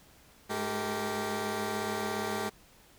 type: tone cluster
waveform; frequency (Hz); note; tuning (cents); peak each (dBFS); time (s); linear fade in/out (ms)
15% pulse; 103 / 213 / 389 / 463.5; G#2 / G#3 / G4 / A#4; -14 / +44 / -13 / -10; -37 / -29 / -29 / -33; 0.49-2.5; 20
effects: pink hiss -59 dBFS RMS until 2.98 s